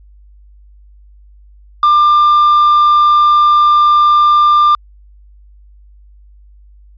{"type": "tone with quantisation", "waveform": "triangle", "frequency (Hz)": 1193, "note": "D6", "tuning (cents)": 27, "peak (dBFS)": -4, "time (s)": [1.83, 4.75], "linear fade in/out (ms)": 2, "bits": 4, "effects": ["added 50 Hz sine -39 dBFS peak until 6.97 s", "resampled to 11025 Hz"]}